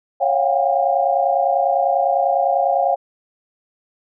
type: tone cluster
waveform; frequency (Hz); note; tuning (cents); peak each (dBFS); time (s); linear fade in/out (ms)
sine; 551 / 698 / 728 / 798; C#5 / F5 / F#5 / G5; -11 / -1 / -28 / +31; -20; 0.2-2.96; 20
effects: none